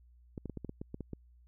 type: clicks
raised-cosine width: 3 ms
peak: -27 dBFS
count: 10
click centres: 0.378 / 0.457 / 0.497 / 0.573 / 0.647 / 0.694 / 0.815 / 0.944 / 1.007 / 1.133 s
effects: added 60 Hz sine -58 dBFS peak until 1.47 s